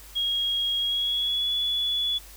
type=tone with pitch glide; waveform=sine; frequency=3285 to 3417 Hz; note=G#7 to G#7; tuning=-20 to +49 cents; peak=-23 dBFS; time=0.15-2.19 s; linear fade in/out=20 ms; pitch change=+69 cents; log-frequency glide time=0.78-1.55 s; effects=added 50 Hz sine -47 dBFS peak until 2.36 s + white hiss -48 dBFS RMS until 2.36 s